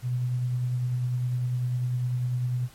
sine tone with tremolo, 124.3 Hz, B2, 12 cents sharp, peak -23 dBFS, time 0.02-2.69 s, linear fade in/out 50 ms, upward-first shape sine, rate 10 Hz, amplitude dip 25%, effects pink hiss -53 dBFS RMS until 2.74 s + MP3 64 kbps

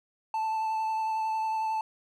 triangle tone with vibrato, 880 Hz, A5, in tune, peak -25 dBFS, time 0.34-1.81 s, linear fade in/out 2 ms, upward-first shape sine, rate 11 Hz, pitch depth 12 cents each way, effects none

